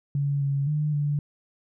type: tone with pitch steps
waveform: sine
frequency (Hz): 141.7 / 139.5 / 150.4 / 145.9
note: C#3 / C#3 / D3 / D3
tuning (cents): +38 / +11 / +42 / -11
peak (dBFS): -22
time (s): 0.15-1.19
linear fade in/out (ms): 2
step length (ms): 260
effects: none